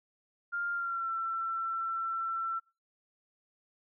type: tone with pitch glide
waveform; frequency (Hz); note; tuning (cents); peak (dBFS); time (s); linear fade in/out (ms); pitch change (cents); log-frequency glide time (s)
sine; 1400 to 1343.7; F6 to E6; +4 to +33; -31; 0.52-2.6; 20; -71; 0.73-1.1
effects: noise-tail reverb RT60 0.3 s tail -25 dB re dry